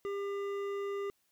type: tone with hard clipping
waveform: triangle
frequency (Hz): 400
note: G4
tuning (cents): +35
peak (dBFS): -36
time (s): 0.05-1.1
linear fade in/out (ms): 0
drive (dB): 15
effects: white hiss -75 dBFS RMS until 1.31 s